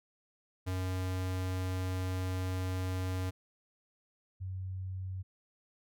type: tone pair in turn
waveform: square / sine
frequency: 92.6 / 93.78 Hz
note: F#2 / F#2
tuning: +2 / +24 cents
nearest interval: unison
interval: 22 cents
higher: second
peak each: -33 / -36 dBFS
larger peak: first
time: 0.66-3.31 / 4.4-5.23 s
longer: first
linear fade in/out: 20 ms
effects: none